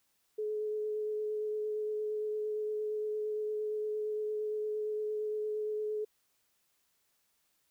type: tone with vibrato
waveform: sine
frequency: 426.2 Hz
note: G#4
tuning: 45 cents sharp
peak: -32 dBFS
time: 0.38-6.05 s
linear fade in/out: 10 ms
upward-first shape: sine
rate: 8.7 Hz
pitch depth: 12 cents each way
effects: white hiss -75 dBFS RMS until 7.7 s